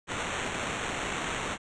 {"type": "noise with sample-and-hold", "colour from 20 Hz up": "white", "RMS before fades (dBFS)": -33, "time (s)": [0.07, 1.58], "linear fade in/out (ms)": 50, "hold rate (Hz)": 4900, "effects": ["resampled to 22050 Hz"]}